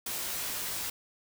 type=noise with comb filter; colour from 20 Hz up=white; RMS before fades=-35 dBFS; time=0.06-0.9 s; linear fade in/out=5 ms; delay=18 ms; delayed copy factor=+0.75; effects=none